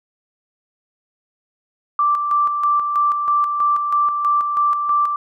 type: tone with tremolo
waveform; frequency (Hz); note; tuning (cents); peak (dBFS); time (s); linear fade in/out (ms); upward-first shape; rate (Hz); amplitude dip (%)
sine; 1173; D6; -2; -13; 1.99-5.16; 2; square; 3.1; 45
effects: none